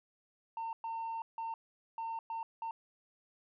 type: tone bursts at uneven times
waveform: sine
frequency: 908 Hz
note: A#5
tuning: 46 cents flat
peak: -34 dBFS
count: 6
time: 0.57-0.73 / 0.84-1.22 / 1.38-1.54 / 1.98-2.19 / 2.3-2.43 / 2.62-2.71 s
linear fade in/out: 2 ms
effects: tanh soft clip ceiling -35 dBFS